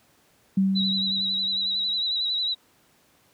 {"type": "tone with exponential decay", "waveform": "sine", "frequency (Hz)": 192.7, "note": "G3", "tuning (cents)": -29, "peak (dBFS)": -16, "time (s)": [0.57, 2], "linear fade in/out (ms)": 5, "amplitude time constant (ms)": 310}
{"type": "tone with vibrato", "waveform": "sine", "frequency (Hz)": 3913, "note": "B7", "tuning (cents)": -17, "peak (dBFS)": -23, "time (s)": [0.75, 2.55], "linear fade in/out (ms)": 20, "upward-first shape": "sine", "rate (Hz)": 11, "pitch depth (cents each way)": 50}
{"effects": ["pink hiss -61 dBFS RMS until 3.33 s", "high-pass 100 Hz 12 dB/octave"]}